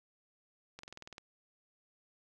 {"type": "slowing click train", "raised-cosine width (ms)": 0.2, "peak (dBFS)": -30, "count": 9, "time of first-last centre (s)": [0.79, 1.181], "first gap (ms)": 44, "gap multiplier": 1.03, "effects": []}